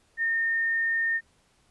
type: tone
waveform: sine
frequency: 1825 Hz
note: A#6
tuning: 37 cents flat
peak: -23 dBFS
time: 0.17-1.21 s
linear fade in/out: 50 ms
effects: pink hiss -65 dBFS RMS until 1.7 s + resampled to 24000 Hz